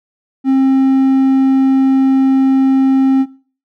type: tone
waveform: triangle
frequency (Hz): 266.6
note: C4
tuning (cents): +33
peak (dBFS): -6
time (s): 0.44-3.26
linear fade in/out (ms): 50
effects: noise-tail reverb RT60 0.4 s tail -18 dB re dry